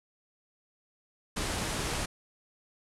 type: low-pass noise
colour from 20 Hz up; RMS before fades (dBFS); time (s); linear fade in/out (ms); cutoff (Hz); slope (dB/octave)
pink; -33; 1.36-2.06; 10; 11000; 48
effects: none